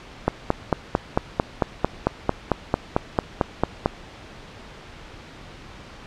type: click train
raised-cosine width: 1 ms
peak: -3 dBFS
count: 17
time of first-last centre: 0.28-3.859 s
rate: 4.47 Hz
effects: pink hiss -42 dBFS RMS until 6.06 s + low-pass 4000 Hz 12 dB/octave